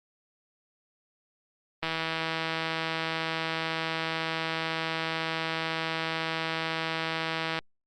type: click train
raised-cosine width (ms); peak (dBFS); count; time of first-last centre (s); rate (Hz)
0.3; -14; 934; 1.83-7.589; 162
effects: Opus 32 kbps